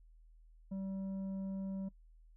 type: tone with tanh clipping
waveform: triangle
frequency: 192.7 Hz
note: G3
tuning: 29 cents flat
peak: -39 dBFS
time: 0.71-1.89 s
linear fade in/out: 10 ms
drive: 11 dB
effects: noise-tail reverb RT60 0.1 s tail -21 dB re dry + added 40 Hz sine -58 dBFS peak until 2.36 s